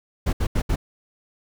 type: noise bursts at uneven times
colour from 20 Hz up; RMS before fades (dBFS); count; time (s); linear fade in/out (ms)
brown; -21; 4; 0.26-0.33 / 0.4-0.47 / 0.55-0.62 / 0.69-0.76; 10
effects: none